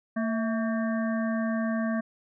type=harmonic tone with a mistuned harmonic; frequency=226.7 Hz; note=A#3; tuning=48 cents flat; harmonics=1 / 3 / 5 / 7 / 8; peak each=-26 / -33 / -39 / -39 / -41 dBFS; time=0.16-2.01 s; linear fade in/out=10 ms; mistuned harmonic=3; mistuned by=-69 cents; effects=none